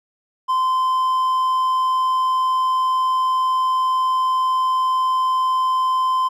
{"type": "tone", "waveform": "triangle", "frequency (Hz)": 1033, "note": "C6", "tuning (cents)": -22, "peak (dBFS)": -14, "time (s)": [0.48, 6.29], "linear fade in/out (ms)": 20, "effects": []}